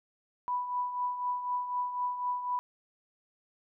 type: tone with tremolo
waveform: sine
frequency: 987.8 Hz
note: B5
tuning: in tune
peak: -27 dBFS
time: 0.48-2.59 s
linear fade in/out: 0 ms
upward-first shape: triangle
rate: 4 Hz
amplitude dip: 65%
effects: none